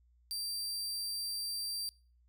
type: tone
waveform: sawtooth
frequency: 4699 Hz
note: D8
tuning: in tune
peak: -33 dBFS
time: 0.31-1.89 s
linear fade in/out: 0 ms
effects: noise-tail reverb RT60 0.4 s tail -24 dB re dry + added 60 Hz sine -64 dBFS peak until 2.28 s